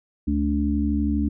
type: harmonic tone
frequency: 72.4 Hz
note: D2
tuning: 24 cents flat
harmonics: 1 / 3 / 4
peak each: -24 / -24 / -24 dBFS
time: 0.27-1.29 s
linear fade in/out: 10 ms
effects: none